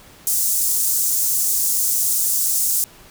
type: high-pass noise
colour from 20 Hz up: pink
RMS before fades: -19 dBFS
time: 0.27-2.84 s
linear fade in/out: 0 ms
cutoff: 6900 Hz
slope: 24 dB/octave
effects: pink hiss -46 dBFS RMS until 3.1 s